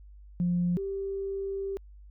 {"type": "tone pair in turn", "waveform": "sine", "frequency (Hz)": [175.8, 391.8], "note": ["F3", "G4"], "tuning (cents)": [12, -1], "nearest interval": "octave + major second", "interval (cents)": 1387, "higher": "second", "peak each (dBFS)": [-23, -30], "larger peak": "first", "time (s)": [[0.4, 0.77], [0.77, 1.77]], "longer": "second", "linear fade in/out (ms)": 0, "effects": ["tanh soft clip ceiling -19 dBFS", "added 50 Hz sine -47 dBFS peak until 2.1 s"]}